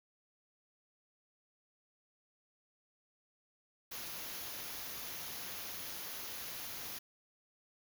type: band-stop noise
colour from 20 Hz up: white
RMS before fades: -44 dBFS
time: 3.91-6.99 s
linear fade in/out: 10 ms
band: 6900 to 10000 Hz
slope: 96 dB/octave
effects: none